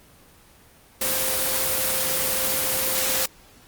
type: tone in noise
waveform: sine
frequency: 523.3 Hz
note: C5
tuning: in tune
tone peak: -32 dBFS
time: 1.01-3.26 s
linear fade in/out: 5 ms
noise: white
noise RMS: -23 dBFS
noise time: 1.01-3.26 s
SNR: -12 dB
effects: pink hiss -52 dBFS RMS until 3.67 s + Opus 24 kbps